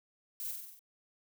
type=noise with echo; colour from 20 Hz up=violet; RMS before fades=-40 dBFS; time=0.4-0.51 s; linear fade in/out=0 ms; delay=47 ms; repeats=6; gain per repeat=-3 dB; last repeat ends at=0.792 s; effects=none